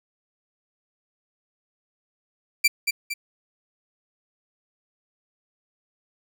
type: tone with echo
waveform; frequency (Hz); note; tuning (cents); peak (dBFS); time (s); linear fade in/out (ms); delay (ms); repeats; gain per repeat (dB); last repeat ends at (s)
sawtooth; 2348; D7; -1; -11; 2.64-2.68; 10; 230; 2; -6; 3.14
effects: none